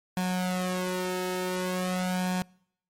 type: tone with flanger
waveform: sawtooth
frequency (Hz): 182.9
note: F#3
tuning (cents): -20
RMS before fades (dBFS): -29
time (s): 0.17-2.42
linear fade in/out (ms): 0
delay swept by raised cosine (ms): 1.2 to 2.3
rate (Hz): 0.46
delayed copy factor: +0.9
effects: noise-tail reverb RT60 0.7 s tail -26 dB re dry + MP3 64 kbps